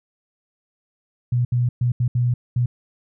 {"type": "tone bursts at uneven times", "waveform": "sine", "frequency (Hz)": 122.2, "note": "B2", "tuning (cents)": -18, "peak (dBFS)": -16, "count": 6, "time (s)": [[1.32, 1.45], [1.52, 1.69], [1.81, 1.92], [2, 2.08], [2.15, 2.34], [2.56, 2.66]], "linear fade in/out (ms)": 5, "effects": []}